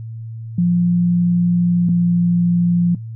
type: tone pair in turn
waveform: sine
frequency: 174.9 / 173.89 Hz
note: F3 / F3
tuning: +3 / -7 cents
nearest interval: unison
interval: 10 cents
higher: first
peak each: -12 dBFS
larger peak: neither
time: 0.58-1.89 / 1.89-2.95 s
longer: first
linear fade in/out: 5 ms
effects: noise-tail reverb RT60 0.3 s tail -26 dB re dry + added 113 Hz sine -27 dBFS peak until 3.15 s